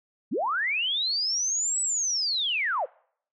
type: linear two-way sweep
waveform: sine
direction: up then down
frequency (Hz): 152.6 to 7970 to 441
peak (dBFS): -24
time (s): 0.31-2.86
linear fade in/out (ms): 20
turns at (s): 1.81
effects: noise-tail reverb RT60 0.6 s tail -24 dB re dry